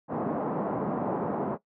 pink band-pass noise, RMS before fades -30 dBFS, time 0.08-1.58 s, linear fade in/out 50 ms, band 160 to 1000 Hz, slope 24 dB/octave, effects noise-tail reverb RT60 0.1 s tail -17 dB re dry

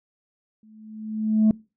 sine tone with exponential growth, 216.8 Hz, A3, 25 cents flat, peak -10 dBFS, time 0.63-1.51 s, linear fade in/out 2 ms, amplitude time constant 190 ms, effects noise-tail reverb RT60 0.3 s tail -25 dB re dry + tanh soft clip ceiling -12 dBFS

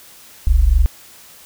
sine tone pair together, 40.9 / 64.6 Hz, E1 / C2, -13 / -21 cents, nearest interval minor sixth, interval 792 cents, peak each -12 dBFS, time 0.47-0.86 s, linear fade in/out 0 ms, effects white hiss -43 dBFS RMS until 1.45 s

